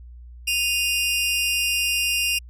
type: tone pair together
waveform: sawtooth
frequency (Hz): 2482 / 2788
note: D#7 / F7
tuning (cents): -5 / -4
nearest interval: major second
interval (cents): 201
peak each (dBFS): -23 / -18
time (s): 0.47-2.39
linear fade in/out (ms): 10
effects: added 60 Hz sine -39 dBFS peak until 2.49 s + resampled to 32000 Hz